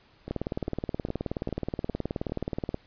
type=two click trains; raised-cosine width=2 ms; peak=-23 / -16 dBFS; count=6 / 47; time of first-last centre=0.28-2.296 / 0.31-2.744 s; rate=2.48 / 18.9 Hz; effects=pink hiss -60 dBFS RMS until 2.86 s + resampled to 11025 Hz